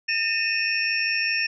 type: tone cluster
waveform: sine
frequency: 1816 / 2505 / 2610 / 2703 / 5460 Hz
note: A#6 / D#7 / E7 / E7 / F8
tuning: -46 / +11 / -18 / +43 / -40 cents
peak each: -27 / -26 / -31 / -33 / -27 dBFS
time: 0.08-1.47 s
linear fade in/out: 10 ms
effects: none